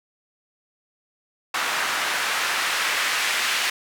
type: noise with band-pass filter sweep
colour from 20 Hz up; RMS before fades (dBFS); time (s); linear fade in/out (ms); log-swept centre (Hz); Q
white; -24; 1.54-3.7; 5; 1300 to 2000; 1.1
effects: none